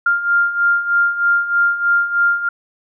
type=beating tone pair; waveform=sine; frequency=1396.9 / 1400.1 Hz; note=F6 / F6; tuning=0 / +4 cents; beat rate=3.2 Hz; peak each=-19 / -14 dBFS; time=0.06-2.49 s; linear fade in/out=5 ms; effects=none